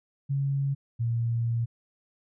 sine tone pair in turn, 138.59 / 116.54 Hz, C#3 / A#2, 0 / 0 cents, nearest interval minor third, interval 300 cents, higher first, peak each -24 dBFS, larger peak neither, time 0.29-0.75 / 0.99-1.66 s, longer second, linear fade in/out 20 ms, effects none

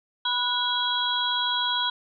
sine tone cluster, 984 / 1468 / 3307 / 3920 Hz, B5 / F#6 / G#7 / B7, -7 / -14 / -8 / -14 cents, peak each -28 / -31 / -26 / -30 dBFS, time 0.25-1.9 s, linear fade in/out 5 ms, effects none

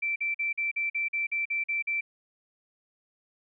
sine tone bursts, 2338 Hz, D7, 8 cents flat, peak -26 dBFS, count 11, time 0.02-2.01 s, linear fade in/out 10 ms, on 140 ms, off 45 ms, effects none

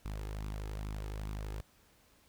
sawtooth tone with flanger, 51.91 Hz, G#1, in tune, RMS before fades -40 dBFS, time 0.05-1.61 s, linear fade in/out 5 ms, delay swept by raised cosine 0.8 to 2.4 ms, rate 2.4 Hz, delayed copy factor +0.5, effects pink hiss -66 dBFS RMS until 2.28 s

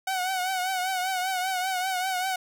sawtooth tone with vibrato, 745 Hz, F#5, 12 cents sharp, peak -22 dBFS, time 0.07-2.36 s, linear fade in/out 5 ms, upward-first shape triangle, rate 5.1 Hz, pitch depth 67 cents each way, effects none

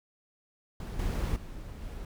brown noise with level steps, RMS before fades -37 / -30 / -42 / -40 dBFS, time 0.8-2.05 s, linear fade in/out 2 ms, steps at 0.99 / 1.36 / 1.82 s, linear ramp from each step 2 ms, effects none

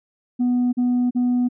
sine tone bursts, 246.5 Hz, B3, 3 cents flat, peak -14 dBFS, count 3, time 0.39-1.488 s, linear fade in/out 20 ms, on 340 ms, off 39 ms, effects tanh soft clip ceiling -15 dBFS

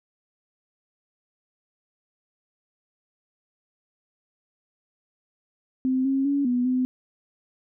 sine tone with pitch steps, 259.4 / 270.1 / 281.8 / 246.3 / 254.5 Hz, C4 / C#4 / C#4 / B3 / C4, -15 / -45 / +29 / -5 / -48 cents, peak -20 dBFS, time 5.85-6.85 s, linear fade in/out 0 ms, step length 200 ms, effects none

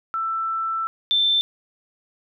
sine tone pair in turn, 1330 / 3551 Hz, E6 / A7, +15 / +15 cents, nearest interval octave + perfect fourth, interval 1700 cents, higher second, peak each -22 / -16 dBFS, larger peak second, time 0.14-0.87 / 1.11-1.41 s, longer first, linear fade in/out 0 ms, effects none

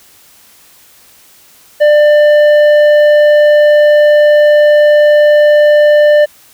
sine tone with tanh clipping, 595 Hz, D5, 22 cents sharp, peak -5 dBFS, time 1.8-6.26 s, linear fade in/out 20 ms, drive 9 dB, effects white hiss -43 dBFS RMS until 6.53 s

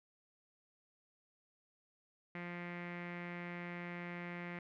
sawtooth tone with low-pass filter, 174.61 Hz, F3, in tune, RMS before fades -45 dBFS, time 2.35-4.59 s, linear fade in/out 2 ms, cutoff 2100 Hz, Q 5.3, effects none

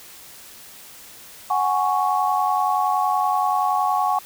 sine chord, F# suspended second, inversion none, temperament equal, 740 / 830.6 / 1108.7 Hz, F#5 / G#5 / C#6, 0 / 0 / 0 cents, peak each -22 dBFS, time 1.5-4.19 s, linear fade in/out 5 ms, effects white hiss -43 dBFS RMS until 4.25 s

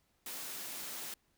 white high-pass noise, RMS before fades -43 dBFS, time 0.26-1.14 s, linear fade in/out 2 ms, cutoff 140 Hz, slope 24 dB/octave, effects pink hiss -75 dBFS RMS until 1.37 s

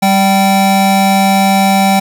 square tone pair together, 196 / 773.7 Hz, G3 / G5, 0 / -23 cents, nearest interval 2 octaves, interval 2377 cents, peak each -11 dBFS, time 0.02-2 s, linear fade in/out 10 ms, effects none

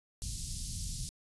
pink band-stop noise, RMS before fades -38 dBFS, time 0.22-1.09 s, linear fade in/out 0 ms, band 160 to 4500 Hz, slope 24 dB/octave, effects resampled to 24000 Hz

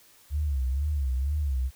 sine tone with vibrato, 69.3 Hz, C#2, in tune, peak -24 dBFS, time 0.3-1.71 s, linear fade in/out 50 ms, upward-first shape sine, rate 2.1 Hz, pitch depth 150 cents each way, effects white hiss -57 dBFS RMS until 1.75 s

